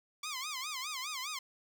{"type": "tone with vibrato", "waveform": "10% pulse", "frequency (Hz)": 1126, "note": "C#6", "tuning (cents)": 27, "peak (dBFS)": -29, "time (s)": [0.23, 1.39], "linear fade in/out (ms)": 5, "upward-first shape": "sine", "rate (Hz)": 4.9, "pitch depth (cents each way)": 190, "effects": []}